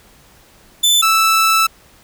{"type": "tone pair in turn", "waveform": "sawtooth", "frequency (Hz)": [3518, 1317.8], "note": ["A7", "E6"], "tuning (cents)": [-1, -1], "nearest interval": "octave + perfect fourth", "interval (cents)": 1700, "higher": "first", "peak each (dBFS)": -7, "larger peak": "neither", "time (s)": [[0.83, 1.02], [1.02, 1.67]], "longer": "second", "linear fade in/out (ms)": 10, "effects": ["pink hiss -48 dBFS RMS until 2.03 s"]}